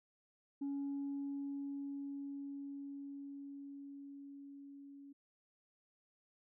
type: tone with level ramp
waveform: sine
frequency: 280 Hz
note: C#4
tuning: 18 cents sharp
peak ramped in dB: -35 to -52 dBFS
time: 0.61-5.13 s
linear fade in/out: 10 ms
effects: tanh soft clip ceiling -35 dBFS